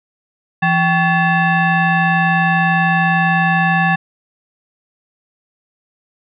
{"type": "tone with frequency modulation", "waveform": "sine", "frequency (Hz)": 778, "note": "G5", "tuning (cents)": -13, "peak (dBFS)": -11, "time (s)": [0.62, 3.96], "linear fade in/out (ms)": 10, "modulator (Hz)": 947, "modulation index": 1.5, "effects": []}